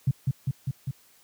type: tone with echo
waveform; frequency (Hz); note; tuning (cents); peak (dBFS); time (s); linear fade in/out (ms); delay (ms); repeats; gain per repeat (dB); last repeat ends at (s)
sine; 134.2; C3; +44; -18; 0.07-0.11; 5; 200; 4; -2; 0.91
effects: white hiss -59 dBFS RMS until 1.23 s + high-pass 60 Hz 12 dB/octave